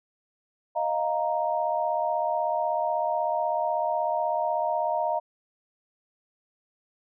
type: chord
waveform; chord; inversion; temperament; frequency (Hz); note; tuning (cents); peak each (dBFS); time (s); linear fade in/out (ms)
sine; Eb suspended second; none; equal; 622.3 / 698.5 / 932.3; Eb5 / F5 / Bb5; 0 / 0 / 0; -28; 0.75-5.2; 20
effects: none